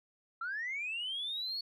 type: linear sweep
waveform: sine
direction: up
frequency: 1318.5 to 4435 Hz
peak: -34 dBFS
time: 0.41-1.61 s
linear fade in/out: 5 ms
effects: tanh soft clip ceiling -31 dBFS